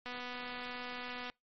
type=click train; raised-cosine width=0.3 ms; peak=-27 dBFS; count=307; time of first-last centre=0.06-1.299 s; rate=247 Hz; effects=noise-tail reverb RT60 0.2 s tail -26 dB re dry + MP3 32 kbps